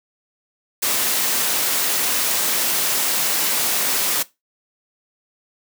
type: noise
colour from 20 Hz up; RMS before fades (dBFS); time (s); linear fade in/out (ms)
white; -20; 0.82-4.23; 10
effects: noise-tail reverb RT60 0.2 s tail -18 dB re dry + high-pass 200 Hz 12 dB/octave